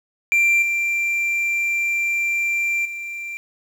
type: tone with level steps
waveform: triangle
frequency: 2363 Hz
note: D7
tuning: 10 cents sharp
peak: -12 / -17 / -26 dBFS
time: 0.32-3.37 s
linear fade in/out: 0 ms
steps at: 0.62 / 2.85 s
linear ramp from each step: 5 ms
effects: 8-bit